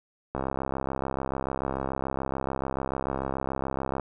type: click train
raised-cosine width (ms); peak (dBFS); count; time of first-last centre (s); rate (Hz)
1; -15; 245; 0.35-3.997; 66.9
effects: none